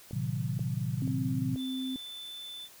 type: click train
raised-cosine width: 2 ms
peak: -31 dBFS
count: 4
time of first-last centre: 0.11-1.559 s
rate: 2.07 Hz
type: chord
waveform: sine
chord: A diminished seventh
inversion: none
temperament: equal with one note detuned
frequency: 112.31 / 130.81 / 155.56 / 185 Hz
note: A2 / C3 / Eb3 / Gb3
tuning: +36 / 0 / 0 / 0 cents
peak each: -35 / -33 / -36 / -38 dBFS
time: 0.13-1.55 s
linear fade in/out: 5 ms
type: tone with pitch glide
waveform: sine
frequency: 262.4 to 260.1 Hz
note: C4 to C4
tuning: +5 to -10 cents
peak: -32 dBFS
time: 1.02-1.96 s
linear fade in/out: 0 ms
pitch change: -15 cents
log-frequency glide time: 1.19-1.26 s
type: tone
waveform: triangle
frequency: 3520 Hz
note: A7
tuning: in tune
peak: -39 dBFS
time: 1.56-2.69 s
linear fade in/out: 50 ms
effects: white hiss -54 dBFS RMS until 2.8 s